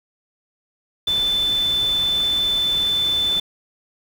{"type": "tone in noise", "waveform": "sine", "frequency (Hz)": 3520, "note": "A7", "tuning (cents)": 0, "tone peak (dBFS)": -17, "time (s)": [1.07, 3.4], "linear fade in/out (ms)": 5, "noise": "pink", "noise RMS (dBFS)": -34, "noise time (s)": [1.07, 3.4], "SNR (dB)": 14, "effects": []}